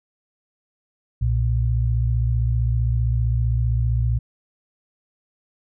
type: tone pair together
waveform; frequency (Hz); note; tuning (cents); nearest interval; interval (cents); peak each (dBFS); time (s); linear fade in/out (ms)
sine; 62.1 / 117.47; B1 / A#2; +10 / +14; major seventh; 1104; -20; 1.21-4.19; 10
effects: none